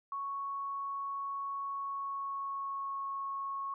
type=tone with pitch glide; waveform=sine; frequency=1108.7 to 1099.1 Hz; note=C#6 to C#6; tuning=0 to -15 cents; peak=-35 dBFS; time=0.12-3.74 s; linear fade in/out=2 ms; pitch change=-15 cents; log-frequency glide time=1.66-3.06 s; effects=none